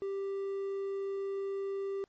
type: tone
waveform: triangle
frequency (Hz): 393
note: G4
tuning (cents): +4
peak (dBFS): -31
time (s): 0.02-2.04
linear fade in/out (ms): 0
effects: pink hiss -75 dBFS RMS until 2.08 s + MP3 32 kbps